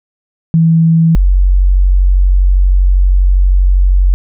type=tone pair in turn; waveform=sine; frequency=163.7 / 46.27 Hz; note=E3 / F#1; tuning=-12 / +1 cents; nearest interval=octave + minor seventh; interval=2187 cents; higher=first; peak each=-5 dBFS; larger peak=neither; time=0.54-1.15 / 1.15-4.14 s; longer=second; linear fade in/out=0 ms; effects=none